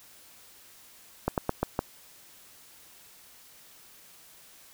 slowing click train, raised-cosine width 1 ms, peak -11 dBFS, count 5, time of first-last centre 1.28-1.791 s, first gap 98 ms, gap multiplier 1.18, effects white hiss -54 dBFS RMS until 4.73 s

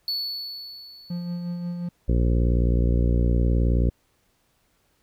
triangle tone with exponential decay, 4435 Hz, C#8, in tune, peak -22 dBFS, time 0.08-1.88 s, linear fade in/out 1 ms, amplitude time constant 390 ms
triangle tone with tremolo, 174.61 Hz, F3, in tune, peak -24 dBFS, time 1.1-1.89 s, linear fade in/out 5 ms, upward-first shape sine, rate 5.6 Hz, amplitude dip 35%
harmonic tone, 59.2 Hz, A#1, 27 cents sharp, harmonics 1 / 2 / 3 / 4 / 5 / 6 / 7 / 8 / 9, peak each -19 / -25 / -29 / -31 / -33 / -35 / -36 / -37 / -38 dBFS, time 2.08-3.9 s, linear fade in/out 10 ms
effects pink hiss -67 dBFS RMS until 5.02 s

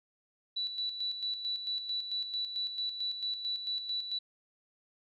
sine tone with tremolo, 3951 Hz, B7, in tune, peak -31 dBFS, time 0.56-4.19 s, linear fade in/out 10 ms, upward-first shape square, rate 4.5 Hz, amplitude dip 55%, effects none

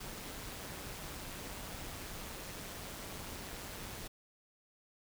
pink noise with amplitude modulation, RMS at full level -43 dBFS, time 0-4.08 s, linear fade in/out 10 ms, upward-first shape sine, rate 193 Hz, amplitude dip 50%, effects none

